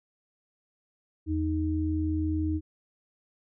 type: tone pair together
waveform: sine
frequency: 83.07 / 311.1 Hz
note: E2 / D#4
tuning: +14 / 0 cents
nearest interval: octave + major seventh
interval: 2286 cents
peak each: -28 dBFS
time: 1.26-2.61 s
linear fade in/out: 50 ms
effects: none